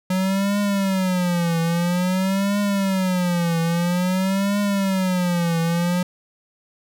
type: tone with vibrato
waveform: square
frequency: 183.9 Hz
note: F#3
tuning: 10 cents flat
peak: -19 dBFS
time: 0.1-6.03 s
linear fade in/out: 5 ms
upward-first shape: triangle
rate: 0.5 Hz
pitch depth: 190 cents each way
effects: none